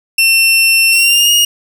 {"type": "tone with pitch glide", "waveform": "sawtooth", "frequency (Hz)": [2700, 2861], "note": ["E7", "F7"], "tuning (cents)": [41, 41], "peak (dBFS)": -4, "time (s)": [0.18, 1.45], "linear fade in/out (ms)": 5, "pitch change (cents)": 100, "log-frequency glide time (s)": [0.91, 1.31], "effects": ["7-bit"]}